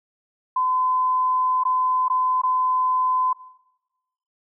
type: tone with dropouts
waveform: sine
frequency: 1019 Hz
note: C6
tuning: 46 cents flat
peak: -18 dBFS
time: 0.56-3.33 s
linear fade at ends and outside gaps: 5 ms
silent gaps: 1.636-1.651 / 2.083-2.099 / 2.417-2.434 s
effects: noise-tail reverb RT60 1.0 s tail -19 dB re dry